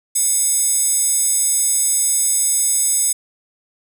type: tone with high-pass filter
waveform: square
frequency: 723 Hz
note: F#5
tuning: 40 cents flat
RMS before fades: -17 dBFS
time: 0.15-3.13 s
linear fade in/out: 10 ms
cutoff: 8200 Hz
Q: 5.4
effects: none